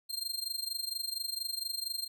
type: tone with amplitude modulation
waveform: sawtooth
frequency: 4186 Hz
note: C8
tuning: in tune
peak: -28 dBFS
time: 0.09-2.08 s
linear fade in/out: 20 ms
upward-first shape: sine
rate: 24.3 Hz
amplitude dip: 85%
effects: none